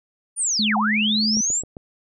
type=linear two-way sweep; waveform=sine; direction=down then up; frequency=9650 to 698.5 to 7790 Hz; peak=-19 dBFS; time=0.36-1.63 s; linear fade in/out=50 ms; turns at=0.77 s
type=tone with pitch glide; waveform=sine; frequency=213.6 to 216 Hz; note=G#3 to A3; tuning=+49 to -32 cents; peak=-21 dBFS; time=0.59-1.41 s; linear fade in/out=5 ms; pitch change=+19 cents; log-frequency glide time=1.15-1.23 s
type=click train; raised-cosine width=2 ms; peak=-22 dBFS; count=4; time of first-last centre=1.37-1.768 s; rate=7.53 Hz
effects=none